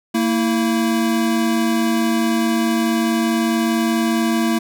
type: tone pair together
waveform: square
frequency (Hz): 228.4 / 328.7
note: A#3 / E4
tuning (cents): -35 / -5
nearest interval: tritone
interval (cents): 630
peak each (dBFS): -18 / -21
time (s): 0.14-4.59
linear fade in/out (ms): 10
effects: none